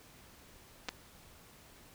clicks, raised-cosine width 0.2 ms, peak -19 dBFS, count 2, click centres 0.886 / 0.89 s, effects pink hiss -58 dBFS RMS until 1.94 s

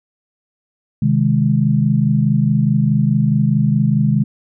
sine chord, Ab major, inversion first, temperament equal, 130.81 / 155.56 / 207.7 Hz, C3 / Eb3 / Ab3, 0 / 0 / 0 cents, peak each -16 dBFS, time 1.02-4.24 s, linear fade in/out 5 ms, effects none

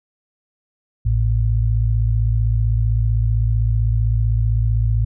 sine tone pair together, 55.65 / 111.3 Hz, A1 / A2, +20 / +20 cents, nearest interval octave, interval 1200 cents, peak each -17 dBFS, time 1.05-5.05 s, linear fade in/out 10 ms, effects none

